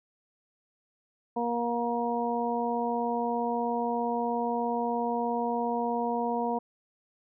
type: harmonic tone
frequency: 236.9 Hz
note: A#3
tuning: 28 cents sharp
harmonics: 1 / 2 / 3 / 4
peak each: -32 / -32 / -32 / -32 dBFS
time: 1.36-6.59 s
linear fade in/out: 10 ms
effects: none